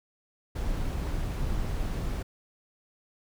brown noise, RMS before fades -30 dBFS, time 0.55-2.23 s, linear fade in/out 10 ms, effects none

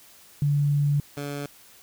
sine / 15% pulse tone pair in turn, 144.4 / 143.32 Hz, D3 / D3, -29 / -42 cents, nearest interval unison, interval 13 cents, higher first, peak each -19 / -24 dBFS, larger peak first, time 0.42-1 / 1.17-1.46 s, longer first, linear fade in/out 2 ms, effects white hiss -52 dBFS RMS until 1.82 s

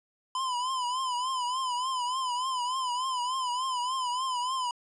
square tone with vibrato, 1012 Hz, B5, 42 cents sharp, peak -29 dBFS, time 0.35-4.71 s, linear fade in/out 2 ms, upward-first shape triangle, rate 3.4 Hz, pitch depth 96 cents each way, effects resampled to 22050 Hz + 10-bit

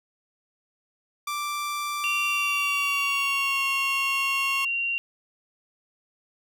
sawtooth tone with pitch glide, 1174.7 to 1089.7 Hz, D6 to C#6, 0 to -30 cents, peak -24 dBFS, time 1.27-4.65 s, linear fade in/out 5 ms, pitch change -130 cents, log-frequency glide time 2.26-3.64 s
sine tone, 2761 Hz, F7, 20 cents flat, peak -24 dBFS, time 2.04-4.98 s, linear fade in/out 0 ms
effects none

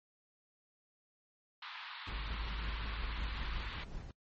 pink band-pass noise, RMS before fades -47 dBFS, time 1.62-3.84 s, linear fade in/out 5 ms, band 910 to 4200 Hz, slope 48 dB/octave
brown noise with tremolo, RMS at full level -43 dBFS, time 2.07-4.11 s, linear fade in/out 2 ms, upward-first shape sine, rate 5.4 Hz, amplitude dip 45%
sine tone, 52.6 Hz, G#1, 23 cents sharp, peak -38 dBFS, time 2.11-3.7 s, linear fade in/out 10 ms
effects noise-tail reverb RT60 0.1 s tail -24 dB re dry + MP3 32 kbps

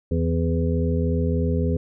harmonic tone with a mistuned harmonic, 83.4 Hz, E2, 21 cents sharp, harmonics 1 / 2 / 3 / 5 / 6, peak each -22 / -25 / -27 / -29 / -30 dBFS, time 0.11-1.77 s, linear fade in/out 5 ms, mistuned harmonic 2, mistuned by -36 cents, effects none

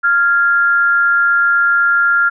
sine tone pair together, 1394 / 1657.8 Hz, F6 / G#6, -4 / -4 cents, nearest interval minor third, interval 300 cents, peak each -10 / -18 dBFS, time 0.03-2.3 s, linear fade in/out 20 ms, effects none

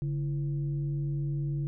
sine tone with frequency modulation, 143.4 Hz, D3, 41 cents flat, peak -28 dBFS, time 0.02-1.67 s, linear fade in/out 0 ms, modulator 188 Hz, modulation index 0.42, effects none

